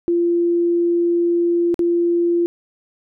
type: tone with dropouts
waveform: sine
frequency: 344 Hz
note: F4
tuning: 26 cents flat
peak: -14 dBFS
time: 0.08-2.46 s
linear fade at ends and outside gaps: 0 ms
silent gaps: 1.743-1.792 s
effects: none